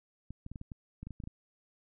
clicks, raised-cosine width 5 ms, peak -30 dBFS, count 12, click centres 0.306 / 0.464 / 0.516 / 0.558 / 0.614 / 0.718 / 1.03 / 1.07 / 1.107 / 1.202 / 1.238 / 1.274 s, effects none

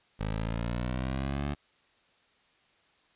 15% pulse exponential sweep, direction up, 51.91 to 73.1 Hz, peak -24 dBFS, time 0.19-1.55 s, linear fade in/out 20 ms, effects white hiss -66 dBFS RMS until 3.15 s + resampled to 8000 Hz

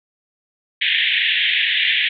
white band-pass noise, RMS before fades -18 dBFS, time 0.81-2.09 s, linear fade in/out 10 ms, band 1700 to 3600 Hz, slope 96 dB/octave, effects none

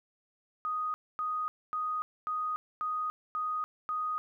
sine tone bursts, 1244.5 Hz, D#6, in tune, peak -30 dBFS, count 7, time 0.65-4.18 s, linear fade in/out 0 ms, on 290 ms, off 250 ms, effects 12-bit

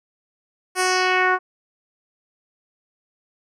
10% pulse tone with low-pass filter sweep, 369.1 Hz, F#4, 4 cents flat, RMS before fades -19 dBFS, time 0.75-1.39 s, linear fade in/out 50 ms, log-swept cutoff 11000 to 1200 Hz, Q 1.9, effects none

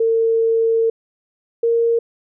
sine tone pair in turn, 453.7 / 463.8 Hz, A#4 / A#4, -47 / -9 cents, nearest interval unison, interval 38 cents, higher second, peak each -13 / -13 dBFS, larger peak neither, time 0-0.9 / 1.63-1.99 s, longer first, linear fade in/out 5 ms, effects none

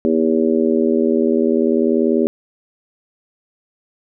harmonic tone, 80.2 Hz, E2, 47 cents flat, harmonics 3 / 4 / 5 / 6 / 7, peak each -17 / -19 / -17 / -28 / -23 dBFS, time 0.05-2.27 s, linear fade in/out 0 ms, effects none

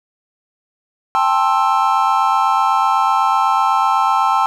triangle chord, A minor seventh, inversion third, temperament just, 792 / 880 / 1056 / 1320 Hz, G5 / A5 / C6 / E6, +18 / 0 / +16 / +2 cents, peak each -16 dBFS, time 1.15-4.46 s, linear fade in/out 0 ms, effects none

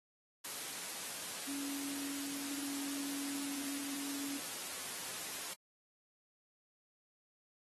sine tone in noise, 280 Hz, C#4, 18 cents sharp, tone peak -42 dBFS, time 1.47-4.38 s, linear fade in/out 10 ms, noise white, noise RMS -43 dBFS, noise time 0.44-5.54 s, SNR -2 dB, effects high-pass 150 Hz 12 dB/octave + AAC 32 kbps

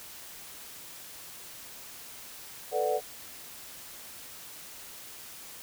sine chord, B minor seventh, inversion third, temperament equal, 440 / 493.9 / 587.3 / 740 Hz, A4 / B4 / D5 / F#5, 0 / 0 / 0 / 0 cents, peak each -31 dBFS, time 2.71-3.01 s, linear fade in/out 50 ms, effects white hiss -46 dBFS RMS until 5.62 s

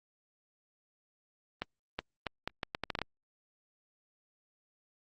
accelerating click train, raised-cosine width 0.3 ms, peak -17 dBFS, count 11, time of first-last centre 1.62-3.017 s, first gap 370 ms, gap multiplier 0.75, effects Opus 32 kbps

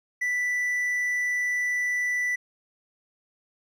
triangle tone, 1975.5 Hz, B6, in tune, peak -22 dBFS, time 0.21-2.36 s, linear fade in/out 10 ms, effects none

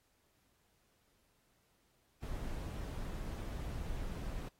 brown noise, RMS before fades -41 dBFS, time 2.22-4.49 s, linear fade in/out 10 ms, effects pink hiss -75 dBFS RMS until 4.59 s + AAC 48 kbps

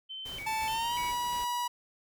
sine tone with vibrato, 2637 Hz, E7, in tune, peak -38 dBFS, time 0.09-1.12 s, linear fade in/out 20 ms, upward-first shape square, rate 1.7 Hz, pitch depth 270 cents each way
pink noise with tremolo, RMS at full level -46 dBFS, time 0.25-1.45 s, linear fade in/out 10 ms, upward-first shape square, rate 2.8 Hz, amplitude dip 35%
45% pulse tone with pitch glide, 880 to 970.8 Hz, A5 to B5, 0 to -30 cents, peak -30 dBFS, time 0.46-1.68 s, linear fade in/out 10 ms, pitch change +170 cents, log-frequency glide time 0.69-0.97 s
effects none

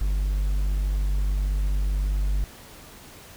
triangle tone, 49.14 Hz, G1, 5 cents sharp, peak -19 dBFS, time 0.01-2.44 s, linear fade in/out 0 ms, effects pink hiss -46 dBFS RMS until 3.36 s

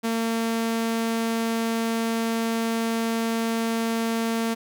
sawtooth tone, 227.6 Hz, A#3, 41 cents flat, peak -19 dBFS, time 0.03-4.55 s, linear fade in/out 20 ms, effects none

